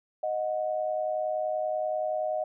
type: tone pair together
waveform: sine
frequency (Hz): 622 / 732.5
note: D#5 / F#5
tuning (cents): -1 / -18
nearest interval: minor third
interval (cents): 283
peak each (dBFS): -28 / -32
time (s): 0.23-2.44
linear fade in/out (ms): 5
effects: none